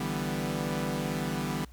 sawtooth chord, E minor seventh, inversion third, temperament equal, 146.83 / 164.81 / 196 / 246.9 Hz, D3 / E3 / G3 / B3, 0 / 0 / 0 / 0 cents, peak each -31 / -32 / -31 / -31 dBFS, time 0-1.65 s, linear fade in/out 5 ms, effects added 60 Hz sine -47 dBFS peak until 1.72 s + pink hiss -61 dBFS RMS until 1.72 s

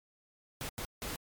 pink noise bursts at uneven times, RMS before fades -39 dBFS, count 3, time 0.61-0.69 / 0.78-0.85 / 1.02-1.16 s, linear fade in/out 0 ms, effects MP3 96 kbps

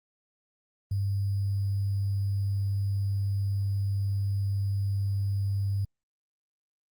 sine tone with sample-and-hold, 99 Hz, G2, 18 cents sharp, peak -25 dBFS, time 0.91-5.85 s, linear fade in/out 5 ms, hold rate 4900 Hz, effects Opus 24 kbps

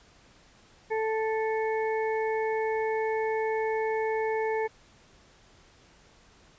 harmonic tone, 440 Hz, A4, in tune, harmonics 1 / 2 / 4 / 5, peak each -27 / -32 / -38 / -39 dBFS, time 0.9-4.68 s, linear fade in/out 20 ms, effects pink hiss -58 dBFS RMS until 6.58 s + resampled to 16000 Hz

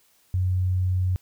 sine tone, 92 Hz, F#2, 9 cents flat, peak -20 dBFS, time 0.34-1.16 s, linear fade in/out 0 ms, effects white hiss -62 dBFS RMS until 1.21 s

